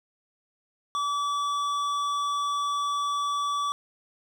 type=tone with hard clipping; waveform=sine; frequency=1150 Hz; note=D6; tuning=37 cents flat; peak=-27 dBFS; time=0.95-3.72 s; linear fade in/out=0 ms; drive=11 dB; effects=none